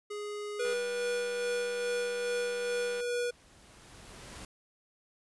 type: tone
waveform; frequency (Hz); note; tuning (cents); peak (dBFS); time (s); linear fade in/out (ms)
square; 415.3; G#4; 0; -37; 0.1-0.74; 10
type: tone with tremolo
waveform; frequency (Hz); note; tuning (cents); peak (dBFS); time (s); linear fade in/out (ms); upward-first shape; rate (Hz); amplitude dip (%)
square; 484.2; B4; -34; -30; 0.59-3.31; 10; sine; 2.4; 30
type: click train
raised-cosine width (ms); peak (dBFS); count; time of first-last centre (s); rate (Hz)
0.3; -31; 465; 0.65-3.005; 197
type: noise with exponential growth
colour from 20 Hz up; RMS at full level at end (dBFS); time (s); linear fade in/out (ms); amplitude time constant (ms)
pink; -45; 1.73-4.45; 2; 590
effects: resampled to 24000 Hz